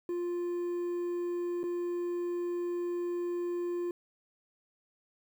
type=tone with dropouts; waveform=triangle; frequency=350 Hz; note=F4; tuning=4 cents sharp; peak=-29 dBFS; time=0.09-3.91 s; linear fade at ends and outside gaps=2 ms; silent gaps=1.632-1.638 s; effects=10-bit